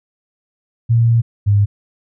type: tone pair in turn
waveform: sine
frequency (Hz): 116.2 / 102.07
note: A#2 / G#2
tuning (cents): -5 / -30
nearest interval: major second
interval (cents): 225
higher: first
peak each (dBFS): -9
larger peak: neither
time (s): 0.89-1.22 / 1.46-1.66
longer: first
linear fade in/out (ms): 20
effects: none